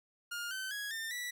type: tone with pitch steps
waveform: sawtooth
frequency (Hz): 1415 / 1534.2 / 1663.4 / 1803.5 / 1955.4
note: F6 / G6 / G#6 / A6 / B6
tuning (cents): +22 / -38 / +2 / +42 / -18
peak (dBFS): -34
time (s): 0.31-1.31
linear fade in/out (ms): 10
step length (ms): 200
effects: none